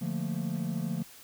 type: chord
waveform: triangle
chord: Bb major seventh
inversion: first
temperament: equal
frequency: 146.83 / 174.61 / 220 / 233.1 Hz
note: D3 / F3 / A3 / Bb3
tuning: 0 / 0 / 0 / 0 cents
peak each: -34 / -31 / -34 / -36 dBFS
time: 0.01-1.03 s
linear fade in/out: 10 ms
effects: tanh soft clip ceiling -18 dBFS + white hiss -52 dBFS RMS until 1.23 s